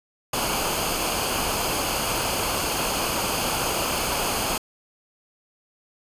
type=noise with comb filter; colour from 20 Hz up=pink; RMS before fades=-25 dBFS; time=0.33-4.58 s; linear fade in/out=5 ms; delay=0.53 ms; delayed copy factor=-0.6; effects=resampled to 32000 Hz